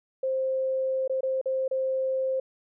sine tone with dropouts, 526 Hz, C5, 9 cents sharp, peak -24 dBFS, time 0.23-2.4 s, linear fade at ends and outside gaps 5 ms, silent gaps 1.078-1.096 / 1.208-1.231 / 1.414-1.457 / 1.68-1.711 s, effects none

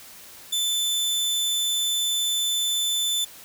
sawtooth tone, 3520 Hz, A7, in tune, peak -19 dBFS, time 0.52-3.25 s, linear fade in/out 10 ms, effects white hiss -45 dBFS RMS until 3.44 s

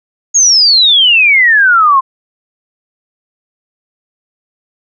sine exponential sweep, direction down, 6730 to 1037 Hz, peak -4 dBFS, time 0.34-2.01 s, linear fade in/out 20 ms, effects none

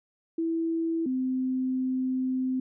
sine tone pair in turn, 328.8 / 258.3 Hz, E4 / C4, -4 / -22 cents, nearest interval major third, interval 418 cents, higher first, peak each -25 dBFS, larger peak neither, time 0.38-1.06 / 1.06-2.6 s, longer second, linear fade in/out 5 ms, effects none

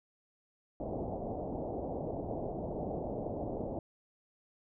white low-pass noise, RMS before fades -38 dBFS, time 0.8-3.79 s, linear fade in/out 2 ms, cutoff 740 Hz, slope 48 dB/octave, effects none

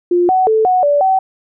sine tone with pitch steps, 352.1 / 748 / 438.9 / 736 / 579 / 762 Hz, F4 / F#5 / A4 / F#5 / D5 / G5, +14 / +19 / -4 / -9 / -25 / -49 cents, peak -9 dBFS, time 0.11-1.19 s, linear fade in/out 5 ms, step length 180 ms, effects none

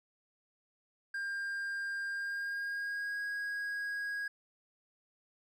triangle tone with pitch glide, 1600 to 1645.9 Hz, G6 to G#6, +35 to -16 cents, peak -33 dBFS, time 1.14-4.28 s, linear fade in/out 5 ms, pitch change +49 cents, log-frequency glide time 2.08-3.22 s, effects none

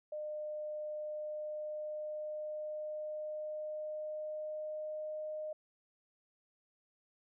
sine tone with pitch glide, 606 to 615.2 Hz, D#5 to D#5, -46 to -20 cents, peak -38 dBFS, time 0.12-5.53 s, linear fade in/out 5 ms, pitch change +26 cents, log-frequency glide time 0.95-5.27 s, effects none

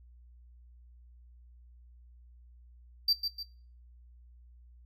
triangle tone with echo, 4674 Hz, D8, 9 cents flat, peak -22 dBFS, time 3.08-3.13 s, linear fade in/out 5 ms, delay 150 ms, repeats 2, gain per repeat -7 dB, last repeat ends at 3.43 s, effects noise-tail reverb RT60 0.4 s tail -17 dB re dry + added 60 Hz sine -53 dBFS peak until 4.85 s

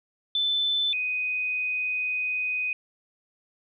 sine tone pair in turn, 3520 / 2498 Hz, A7 / D#7, 0 / +6 cents, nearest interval tritone, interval 594 cents, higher first, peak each -22 / -25 dBFS, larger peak first, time 0.35-0.93 / 0.93-2.73 s, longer second, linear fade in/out 2 ms, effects none

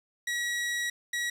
sawtooth tone pair in turn, 1917 / 1917 Hz, A#6 / A#6, +48 / +48 cents, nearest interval unison, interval 0 cents, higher neither, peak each -25 / -25 dBFS, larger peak neither, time 0.27-0.9 / 1.13-1.3 s, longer first, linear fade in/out 5 ms, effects low-pass 10000 Hz 12 dB/octave + 9-bit

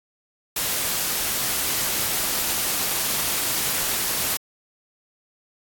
white noise, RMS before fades -24 dBFS, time 0.56-4.37 s, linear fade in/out 5 ms, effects AAC 64 kbps

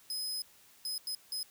sawtooth tone bursts at uneven times, 5060 Hz, D#8, 28 cents sharp, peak -32 dBFS, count 4, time 0.1-0.42 / 0.85-0.98 / 1.07-1.15 / 1.32-1.43 s, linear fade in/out 2 ms, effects white hiss -61 dBFS RMS until 1.5 s

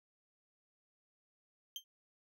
35% pulse tone with exponential decay, 3146 Hz, G7, 6 cents sharp, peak -35 dBFS, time 1.76-1.84 s, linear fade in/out 1 ms, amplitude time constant 17 ms, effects none

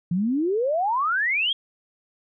sine exponential sweep, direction up, 165.6 to 3335 Hz, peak -20 dBFS, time 0.11-1.53 s, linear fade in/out 5 ms, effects none

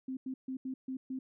sine tone bursts at uneven times, 261.2 Hz, C4, 3 cents flat, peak -35 dBFS, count 6, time 0.08-0.17 / 0.26-0.34 / 0.48-0.57 / 0.65-0.74 / 0.88-0.97 / 1.1-1.19 s, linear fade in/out 5 ms, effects none

